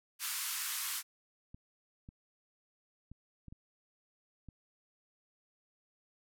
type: band-pass noise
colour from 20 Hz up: white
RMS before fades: -38 dBFS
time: 0.19-1.03 s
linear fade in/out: 50 ms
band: 1000 to 15000 Hz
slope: 48 dB/octave
type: clicks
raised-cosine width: 5 ms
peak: -37 dBFS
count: 6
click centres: 1.545 / 2.089 / 3.116 / 3.483 / 3.525 / 4.487 s
effects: none